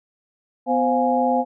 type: tone cluster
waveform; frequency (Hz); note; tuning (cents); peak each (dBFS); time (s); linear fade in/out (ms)
sine; 250.1 / 522 / 708 / 831; B3 / C5 / F5 / G#5; +22 / -4 / +23 / +1; -22; 0.66-1.45; 50
effects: none

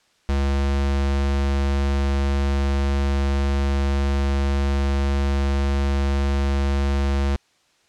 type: tone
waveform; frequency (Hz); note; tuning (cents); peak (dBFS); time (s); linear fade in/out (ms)
square; 69.3; C#2; 0; -19; 0.29-7.36; 0
effects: white hiss -61 dBFS RMS until 7.88 s + low-pass 6000 Hz 12 dB/octave

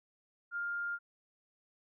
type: tone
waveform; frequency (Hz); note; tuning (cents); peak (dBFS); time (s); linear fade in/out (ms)
sine; 1404; F6; +9; -34; 0.51-0.99; 50
effects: none

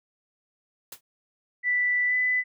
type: noise with exponential decay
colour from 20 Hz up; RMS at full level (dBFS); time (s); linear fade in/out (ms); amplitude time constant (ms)
white; -34; 0.92-1.01; 5; 19
type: tone with pitch glide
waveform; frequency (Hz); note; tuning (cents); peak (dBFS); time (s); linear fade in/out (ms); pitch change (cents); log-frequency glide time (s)
sine; 1975.5 to 1999.6; B6 to B6; 0 to +21; -21; 1.63-2.44; 50; +21; 2.07-2.14
effects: none

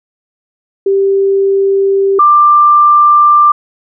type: tone pair in turn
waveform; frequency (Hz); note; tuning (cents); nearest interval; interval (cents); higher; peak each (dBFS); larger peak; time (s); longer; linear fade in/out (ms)
sine; 392 / 1185.2; G4 / D6; 0 / +15; octave + perfect fifth; 1915; second; -7 / -3; second; 0.86-2.19 / 2.19-3.52; neither; 5
effects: none

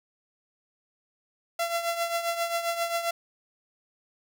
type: tone with tremolo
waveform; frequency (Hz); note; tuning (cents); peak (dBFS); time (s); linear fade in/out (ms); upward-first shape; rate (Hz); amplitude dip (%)
sawtooth; 679; F5; -49; -20; 1.59-3.11; 5; triangle; 7.5; 70
effects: none

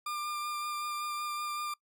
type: tone with vibrato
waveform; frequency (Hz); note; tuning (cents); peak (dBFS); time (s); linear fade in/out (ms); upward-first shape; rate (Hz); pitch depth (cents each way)
40% pulse; 1197; D6; +33; -33; 0.06-1.74; 5; sine; 5.3; 13
effects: noise-tail reverb RT60 0.1 s tail -25 dB re dry

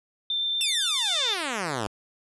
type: tone with vibrato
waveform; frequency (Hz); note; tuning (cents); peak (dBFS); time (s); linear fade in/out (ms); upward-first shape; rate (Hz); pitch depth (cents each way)
sine; 3571; A7; +25; -24; 0.3-1.34; 2; triangle; 8.4; 9
type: exponential sweep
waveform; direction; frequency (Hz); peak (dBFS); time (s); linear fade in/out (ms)
5% pulse; down; 2800 to 96.6; -16; 0.61-1.87; 0
effects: resampled to 24000 Hz

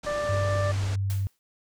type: low-pass noise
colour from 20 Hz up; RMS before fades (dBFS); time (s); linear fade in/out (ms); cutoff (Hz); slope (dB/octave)
pink; -38; 0.03-0.96; 10; 7800; 24
type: harmonic tone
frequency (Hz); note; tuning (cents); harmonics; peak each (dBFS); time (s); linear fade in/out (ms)
590; D5; +8; 1 / 2 / 3; -27 / -33 / -37; 0.06-0.72; 10
type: tone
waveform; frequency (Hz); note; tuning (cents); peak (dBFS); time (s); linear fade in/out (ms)
sine; 98; G2; 0; -24; 0.29-1.27; 0
type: noise with exponential decay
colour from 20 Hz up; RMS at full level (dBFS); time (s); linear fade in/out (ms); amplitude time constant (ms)
white; -38; 1.1-1.39; 0; 63
effects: none

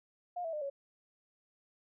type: tone with pitch steps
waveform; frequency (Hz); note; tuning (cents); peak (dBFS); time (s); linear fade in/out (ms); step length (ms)
sine; 710 / 654.8 / 604 / 557.1; F5 / E5 / D5 / C#5; +28 / -12 / +48 / +9; -35; 0.36-0.7; 10; 85
effects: none

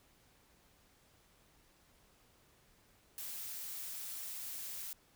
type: noise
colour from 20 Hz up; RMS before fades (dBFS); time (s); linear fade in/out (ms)
blue; -44; 3.18-4.93; 0
effects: pink hiss -68 dBFS RMS until 5.15 s

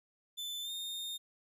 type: tone with pitch glide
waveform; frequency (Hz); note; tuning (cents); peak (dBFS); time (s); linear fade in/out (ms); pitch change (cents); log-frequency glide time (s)
40% pulse; 3520 to 3659; A7 to A#7; 0 to -33; -37; 0.37-1.18; 20; +67; 0.62-0.71
effects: none

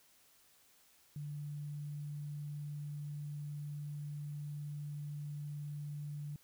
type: tone with sample-and-hold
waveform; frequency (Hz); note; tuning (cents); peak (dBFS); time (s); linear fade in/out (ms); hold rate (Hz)
sine; 146.83; D3; 0; -40; 1.16-6.36; 2; 11025
effects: white hiss -67 dBFS RMS until 6.43 s

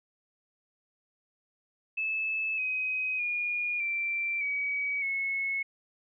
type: tone with pitch steps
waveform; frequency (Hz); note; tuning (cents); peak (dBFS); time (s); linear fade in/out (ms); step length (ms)
sine; 2612 / 2522 / 2434 / 2350 / 2269 / 2190; E7 / D#7 / D#7 / D7 / C#7 / C#7; -17 / +23 / -39 / +1 / +40 / -22; -28; 1.97-5.63; 10; 610
effects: none

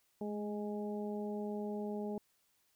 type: harmonic tone with a mistuned harmonic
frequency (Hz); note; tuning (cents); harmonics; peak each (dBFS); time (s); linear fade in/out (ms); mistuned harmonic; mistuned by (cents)
207.7; G#3; 0; 1 / 2 / 3 / 4; -39 / -41 / -47 / -49; 0.21-2.18; 2; 1; +19
effects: white hiss -75 dBFS RMS until 2.75 s

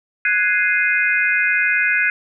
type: chord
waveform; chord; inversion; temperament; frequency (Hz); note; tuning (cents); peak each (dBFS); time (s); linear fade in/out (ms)
sine; Ab dominant seventh; third; equal; 1480 / 1661.2 / 2093 / 2489; Gb6 / Ab6 / C7 / Eb7; 0 / 0 / 0 / 0; -20; 0.25-2.1; 2
effects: none

